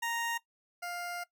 20% pulse tone pair in turn, 932.3 / 702.1 Hz, A#5 / F5, 0 / +9 cents, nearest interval perfect fourth, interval 491 cents, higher first, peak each -27 / -32 dBFS, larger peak first, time 0.02-0.38 / 0.82-1.24 s, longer second, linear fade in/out 10 ms, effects noise-tail reverb RT60 0.1 s tail -18 dB re dry

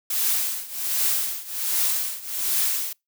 blue noise with tremolo, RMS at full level -21 dBFS, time 0.1-2.93 s, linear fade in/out 5 ms, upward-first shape triangle, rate 1.3 Hz, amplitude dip 90%, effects noise-tail reverb RT60 0.2 s tail -26 dB re dry

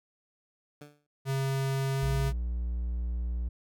15% pulse tone with exponential decay, 146.9 Hz, D3, 1 cent sharp, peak -36 dBFS, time 0.81-1.07 s, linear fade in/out 5 ms, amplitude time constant 55 ms
square tone with pitch glide, 135.2 to 135.98 Hz, C#3 to C#3, -43 to -33 cents, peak -28 dBFS, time 1.25-2.33 s, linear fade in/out 50 ms, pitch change +10 cents, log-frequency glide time 1.93-2.02 s
triangle tone, 59.5 Hz, A#1, 36 cents sharp, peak -27 dBFS, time 2.02-3.49 s, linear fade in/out 10 ms
effects none

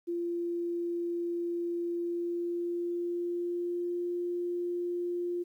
sine tone with pitch glide, 344.3 to 350.7 Hz, F4 to F4, -25 to +7 cents, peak -30 dBFS, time 0.07-5.44 s, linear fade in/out 20 ms, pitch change +32 cents, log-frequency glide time 1.93-4.1 s, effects 11-bit

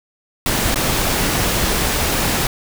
pink noise with dropouts, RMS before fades -18 dBFS, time 0.46-2.47 s, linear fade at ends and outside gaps 1 ms, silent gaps 0.744-0.758 s, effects none

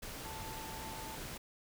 sine tone in noise, 884 Hz, A5, 8 cents sharp, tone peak -47 dBFS, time 0.24-1.16 s, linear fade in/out 10 ms, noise pink, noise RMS -45 dBFS, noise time 0.02-1.38 s, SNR -5 dB, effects none

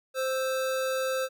square tone pair together, 523.2 / 1318.5 Hz, C5 / E6, 0 / 0 cents, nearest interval octave + major third, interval 1600 cents, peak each -28 / -36 dBFS, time 0.14-1.29 s, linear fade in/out 50 ms, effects none

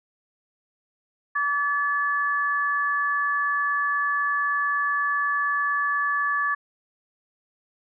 sine tone pair together, 1150.5 / 1722 Hz, D6 / A6, -36 / -38 cents, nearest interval perfect fifth, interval 698 cents, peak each -24 dBFS, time 1.35-6.55 s, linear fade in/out 10 ms, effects none

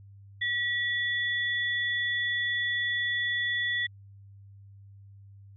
sine tone pair together, 1933 / 3444 Hz, B6 / A7, -38 / -38 cents, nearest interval minor seventh, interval 1000 cents, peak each -27 / -33 dBFS, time 0.41-3.87 s, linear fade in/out 10 ms, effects added 99 Hz sine -48 dBFS peak until 5.56 s

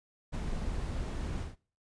brown noise with ADSR envelope, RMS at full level -33 dBFS, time 0.32-1.56 s, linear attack 25 ms, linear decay 21 ms, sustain -2 dB, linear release 160 ms, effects noise-tail reverb RT60 0.4 s tail -21 dB re dry + resampled to 22050 Hz

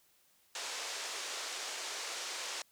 white band-pass noise, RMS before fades -41 dBFS, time 0.55-2.62 s, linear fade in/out 2 ms, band 390 to 7200 Hz, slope 24 dB/octave, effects white hiss -69 dBFS RMS until 2.71 s

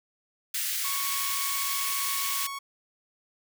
white high-pass noise, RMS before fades -30 dBFS, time 0.54-2.47 s, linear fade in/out 5 ms, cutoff 1700 Hz, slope 24 dB/octave
sawtooth tone, 1108.7 Hz, C#6, in tune, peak -30 dBFS, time 0.84-2.59 s, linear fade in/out 10 ms
effects none

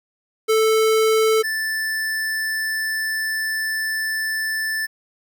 square tone pair in turn, 440 / 1760 Hz, A4 / A6, 0 / 0 cents, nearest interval 2 octaves, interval 2400 cents, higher second, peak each -15 / -22 dBFS, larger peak first, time 0.48-1.43 / 1.43-4.87 s, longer second, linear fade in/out 20 ms, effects 9-bit

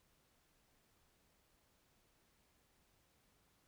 silence, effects pink hiss -75 dBFS RMS until 3.67 s

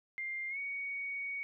sine tone with pitch glide, 2100 to 2238 Hz, C7 to C#7, +6 to +16 cents, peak -36 dBFS, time 0.18-1.43 s, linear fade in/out 0 ms, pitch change +110 cents, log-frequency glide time 0.49-0.58 s, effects none

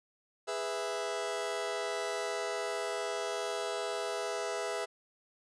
sawtooth chord, E major, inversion first, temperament just, 412 / 494.4 / 659.3 Hz, G#4 / B4 / E5, -14 / +2 / 0 cents, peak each -34 / -35 / -33 dBFS, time 0.47-4.86 s, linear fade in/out 20 ms, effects resampled to 22050 Hz

